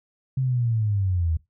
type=linear sweep; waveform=sine; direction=down; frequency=134.1 to 77.78 Hz; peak=-20 dBFS; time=0.37-1.37 s; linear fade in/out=5 ms; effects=noise-tail reverb RT60 0.2 s tail -21 dB re dry